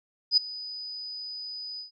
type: tone with ADSR envelope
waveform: sine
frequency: 4978 Hz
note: D#8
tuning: in tune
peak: -15 dBFS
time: 0.31-1.91 s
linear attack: 62 ms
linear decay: 9 ms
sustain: -20 dB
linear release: 120 ms
effects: none